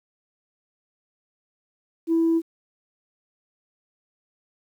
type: tone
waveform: sine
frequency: 329.5 Hz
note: E4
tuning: 1 cent flat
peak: -16 dBFS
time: 2.07-2.42 s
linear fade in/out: 50 ms
effects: tanh soft clip ceiling -14 dBFS + 9-bit